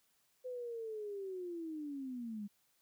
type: linear sweep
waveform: sine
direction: down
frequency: 510 to 199.2 Hz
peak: -40 dBFS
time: 0.44-2.48 s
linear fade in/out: 20 ms
effects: white hiss -75 dBFS RMS until 2.81 s